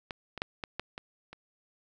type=clicks; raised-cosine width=0.3 ms; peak=-20 / -23 / -14 / -19 / -17 / -23 / -29 dBFS; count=7; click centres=0.108 / 0.377 / 0.419 / 0.638 / 0.796 / 0.979 / 1.33 s; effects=none